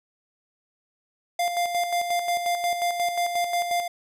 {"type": "tone with tremolo", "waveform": "square", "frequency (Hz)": 698.5, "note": "F5", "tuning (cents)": 0, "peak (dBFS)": -22, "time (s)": [1.39, 3.88], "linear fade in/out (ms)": 5, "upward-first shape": "square", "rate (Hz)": 5.6, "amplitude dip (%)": 50, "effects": ["resampled to 32000 Hz"]}